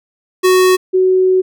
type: tone pair in turn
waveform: square / sine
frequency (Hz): 370 / 372.8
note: F#4 / F#4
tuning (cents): 0 / +13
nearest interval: unison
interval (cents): 13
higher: second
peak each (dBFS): -8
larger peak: neither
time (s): 0.43-0.77 / 0.93-1.42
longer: second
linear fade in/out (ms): 20
effects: none

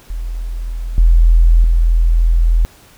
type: tone with level steps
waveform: sine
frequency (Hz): 41.62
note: E1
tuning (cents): +17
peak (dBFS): -19 / -5 / -8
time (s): 0.1-2.65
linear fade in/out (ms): 0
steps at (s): 0.98 / 1.64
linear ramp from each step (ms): 2
effects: pink hiss -45 dBFS RMS until 2.97 s

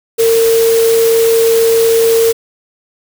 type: tone in noise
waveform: sine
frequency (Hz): 455.8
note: A#4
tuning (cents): -39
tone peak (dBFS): -7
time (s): 0.18-2.33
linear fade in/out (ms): 20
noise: white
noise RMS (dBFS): -20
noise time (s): 0.18-2.33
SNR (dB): +10
effects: none

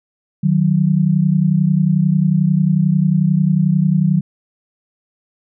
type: tone pair together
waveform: sine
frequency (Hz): 154.4 / 185.59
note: D#3 / F#3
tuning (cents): -13 / +6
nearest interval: minor third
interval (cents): 319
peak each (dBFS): -14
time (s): 0.43-4.21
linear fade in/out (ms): 10
effects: none

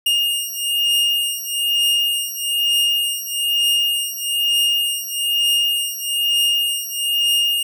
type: beating tone pair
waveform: 45% pulse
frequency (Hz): 2837 / 2838.1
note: F7 / F7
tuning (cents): +27 / +27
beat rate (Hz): 1.1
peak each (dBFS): -20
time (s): 0.06-7.63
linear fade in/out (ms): 5
effects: none

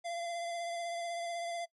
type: tone with vibrato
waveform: square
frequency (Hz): 685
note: F5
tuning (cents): -34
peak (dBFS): -37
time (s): 0.04-1.66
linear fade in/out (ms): 20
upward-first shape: triangle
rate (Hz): 16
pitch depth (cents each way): 26
effects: noise-tail reverb RT60 0.1 s tail -22 dB re dry + resampled to 24000 Hz

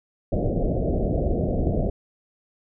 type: low-pass noise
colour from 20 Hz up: pink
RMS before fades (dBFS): -23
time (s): 0.32-1.9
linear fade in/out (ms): 5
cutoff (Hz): 700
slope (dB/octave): 96
effects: none

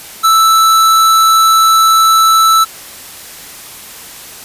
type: tone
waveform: square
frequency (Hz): 1318.5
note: E6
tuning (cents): 0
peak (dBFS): -6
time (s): 0.23-2.65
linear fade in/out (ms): 20
effects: white hiss -31 dBFS RMS until 4.44 s + resampled to 32000 Hz

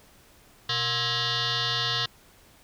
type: tone with frequency modulation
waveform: sine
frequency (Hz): 123.47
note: B2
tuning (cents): 0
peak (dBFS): -24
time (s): 0.69-2.06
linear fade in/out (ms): 5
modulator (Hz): 592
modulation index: 7.5
effects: pink hiss -56 dBFS RMS until 2.63 s

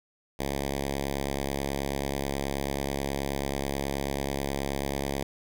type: tone with notch filter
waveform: 5% pulse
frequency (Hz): 69.3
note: C#2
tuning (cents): 0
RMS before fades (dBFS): -31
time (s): 0.39-5.23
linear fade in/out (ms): 5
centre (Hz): 1300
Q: 1.7
effects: none

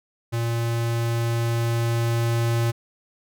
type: tone with level ramp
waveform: square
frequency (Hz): 116.54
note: A#2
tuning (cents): 0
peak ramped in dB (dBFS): -23 to -20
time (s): 0.32-2.72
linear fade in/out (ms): 20
effects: none

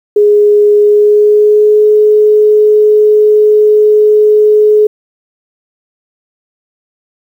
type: tone with pitch glide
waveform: sine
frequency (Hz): 415.6 to 424.1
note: G#4 to G#4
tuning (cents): +1 to +36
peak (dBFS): -3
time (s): 0.16-4.87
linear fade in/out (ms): 5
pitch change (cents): +35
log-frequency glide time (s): 0.8-1.87
effects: 7-bit

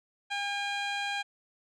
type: tone with low-pass filter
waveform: 15% pulse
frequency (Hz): 807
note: G#5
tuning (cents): -50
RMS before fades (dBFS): -33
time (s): 0.3-1.23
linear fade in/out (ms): 20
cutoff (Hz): 4900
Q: 1.1
effects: none

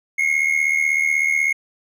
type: tone with amplitude modulation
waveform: triangle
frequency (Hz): 2161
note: C#7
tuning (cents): -45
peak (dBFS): -11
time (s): 0.18-1.53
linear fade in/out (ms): 10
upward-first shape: sine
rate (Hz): 76.2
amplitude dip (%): 75
effects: none

